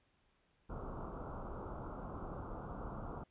pink low-pass noise, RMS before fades -45 dBFS, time 0.69-3.24 s, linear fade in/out 10 ms, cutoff 1400 Hz, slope 96 dB/octave, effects pink hiss -75 dBFS RMS until 3.3 s + resampled to 8000 Hz

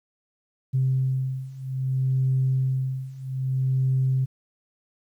sine beating tone pair, 130.9 / 131.52 Hz, C3 / C3, +1 / +9 cents, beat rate 0.62 Hz, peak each -25 / -23 dBFS, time 0.73-4.26 s, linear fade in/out 20 ms, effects tanh soft clip ceiling -14 dBFS + 10-bit

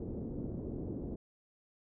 white low-pass noise, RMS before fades -40 dBFS, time 0-1.16 s, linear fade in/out 5 ms, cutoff 380 Hz, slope 24 dB/octave, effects none

